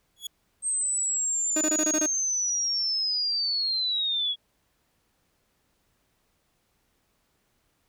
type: tone with exponential growth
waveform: sawtooth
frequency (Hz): 3368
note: G#7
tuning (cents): +24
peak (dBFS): -26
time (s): 0.16-0.27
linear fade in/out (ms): 5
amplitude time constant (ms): 23
type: linear sweep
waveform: sine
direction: down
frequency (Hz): 8372 to 3322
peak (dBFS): -24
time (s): 0.62-4.36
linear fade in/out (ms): 50
type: tone bursts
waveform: 30% pulse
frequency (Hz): 308.6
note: D#4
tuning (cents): -14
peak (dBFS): -22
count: 7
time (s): 1.56-2.062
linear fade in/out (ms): 5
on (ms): 52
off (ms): 23
effects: pink hiss -71 dBFS RMS until 7.88 s